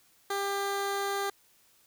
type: tone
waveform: 15% pulse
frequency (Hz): 398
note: G4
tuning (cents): +26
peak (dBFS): -23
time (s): 0.3-1.3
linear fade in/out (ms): 5
effects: white hiss -64 dBFS RMS until 1.86 s